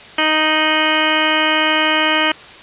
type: harmonic tone with a mistuned harmonic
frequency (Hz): 311.1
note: D#4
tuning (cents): 0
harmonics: 1 / 2 / 3 / 4 / 5 / 6 / 7 / 8 / 9 / 10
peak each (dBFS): -22 / -22 / -22 / -22 / -22 / -22 / -22 / -22 / -22 / -22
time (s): 0.18-2.32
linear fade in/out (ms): 5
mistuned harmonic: 9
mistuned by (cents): +62
effects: white hiss -37 dBFS RMS until 2.62 s + resampled to 8000 Hz